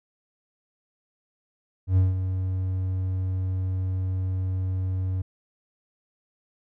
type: tone with ADSR envelope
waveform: triangle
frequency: 93.3 Hz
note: F#2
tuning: 15 cents sharp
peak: -13 dBFS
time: 1.87-5.22 s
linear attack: 100 ms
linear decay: 170 ms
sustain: -9 dB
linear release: 7 ms
effects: none